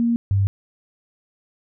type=tone pair in turn; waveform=sine; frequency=234.3 / 98.51 Hz; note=A#3 / G2; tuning=+9 / +9 cents; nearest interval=octave + minor third; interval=1500 cents; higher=first; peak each=-16 / -15 dBFS; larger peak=second; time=0-0.16 / 0.31-0.47 s; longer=neither; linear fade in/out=0 ms; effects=none